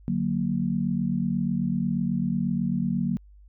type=chord; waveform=sine; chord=D augmented; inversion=none; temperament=equal; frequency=146.83 / 185 / 233.1 Hz; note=D3 / F#3 / A#3; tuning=0 / 0 / 0 cents; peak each=-30 / -26 / -27 dBFS; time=0.08-3.17 s; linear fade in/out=0 ms; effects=added 50 Hz sine -48 dBFS peak until 3.48 s